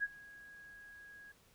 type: tone with ADSR envelope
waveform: sine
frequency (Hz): 1653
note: G#6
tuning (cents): -9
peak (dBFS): -30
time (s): 0-1.32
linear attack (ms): 33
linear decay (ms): 37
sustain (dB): -22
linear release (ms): 6
effects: pink hiss -67 dBFS RMS until 1.54 s